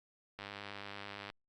click train, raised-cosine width 0.3 ms, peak -28 dBFS, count 93, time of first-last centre 0.39-1.301 s, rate 101 Hz, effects Opus 48 kbps

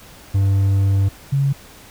triangle / sine tone pair in turn, 98 / 138.59 Hz, G2 / C#3, 0 / 0 cents, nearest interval tritone, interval 600 cents, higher second, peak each -11 / -14 dBFS, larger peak first, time 0.34-1.09 / 1.32-1.53 s, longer first, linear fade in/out 10 ms, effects pink hiss -43 dBFS RMS until 1.9 s

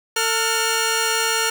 10% pulse tone pair together, 449 / 1425.5 Hz, A4 / F6, +35 / +35 cents, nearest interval octave + minor sixth, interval 2000 cents, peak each -13 dBFS, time 0.16-1.5 s, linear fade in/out 5 ms, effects none

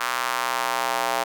square tone with high-pass filter sweep, 61.5 Hz, B1, 7 cents flat, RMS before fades -25 dBFS, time 0-1.24 s, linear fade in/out 10 ms, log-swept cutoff 1200 to 750 Hz, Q 2, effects none

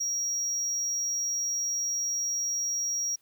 triangle tone, 5660 Hz, F8, 22 cents sharp, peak -26 dBFS, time 0-3.16 s, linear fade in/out 10 ms, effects white hiss -68 dBFS RMS until 3.21 s

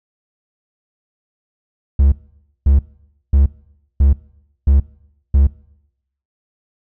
triangle tone bursts, 69.3 Hz, C#2, in tune, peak -6 dBFS, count 6, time 1.99-5.47 s, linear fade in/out 5 ms, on 130 ms, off 540 ms, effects noise-tail reverb RT60 0.8 s tail -20 dB re dry

